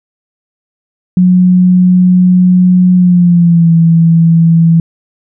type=tone with pitch glide; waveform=sine; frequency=181.6 to 165.57 Hz; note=F#3 to E3; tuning=-32 to +8 cents; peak=-3 dBFS; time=1.17-4.8 s; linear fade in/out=2 ms; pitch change=-160 cents; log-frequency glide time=2.95-3.72 s; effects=none